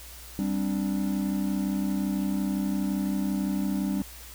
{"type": "chord", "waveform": "triangle", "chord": "G suspended fourth", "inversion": "none", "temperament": "equal", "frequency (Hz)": [196, 261.6, 293.7], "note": ["G3", "C4", "D4"], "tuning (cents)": [0, 0, 0], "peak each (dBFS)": [-25, -31, -29], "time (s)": [0.39, 4.02], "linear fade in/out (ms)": 0, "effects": ["added 60 Hz sine -46 dBFS peak until 4.34 s", "white hiss -46 dBFS RMS until 4.34 s"]}